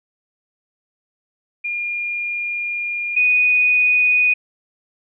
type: tone pair in turn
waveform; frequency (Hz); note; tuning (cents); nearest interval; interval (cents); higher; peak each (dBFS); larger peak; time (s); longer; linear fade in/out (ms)
sine; 2415 / 2479; D7 / D#7; +48 / -7; unison; 45; second; -21 / -12; second; 1.64-3.16 / 3.16-4.34; first; 10
effects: none